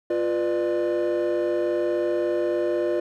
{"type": "chord", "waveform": "triangle", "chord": "B diminished", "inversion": "second", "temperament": "equal with one note detuned", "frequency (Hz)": [349.2, 493.9, 597.6], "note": ["F4", "B4", "D5"], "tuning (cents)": [0, 0, 30], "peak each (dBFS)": [-21, -25, -23], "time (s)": [0.1, 3], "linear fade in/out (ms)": 5, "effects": ["tanh soft clip ceiling -15 dBFS"]}